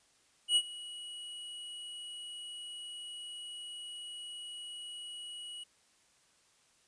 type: tone with ADSR envelope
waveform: square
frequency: 2917 Hz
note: F#7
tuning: 25 cents flat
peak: -23 dBFS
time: 0.48-5.64 s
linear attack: 81 ms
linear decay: 57 ms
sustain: -20 dB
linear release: 10 ms
effects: white hiss -68 dBFS RMS until 6.87 s + resampled to 22050 Hz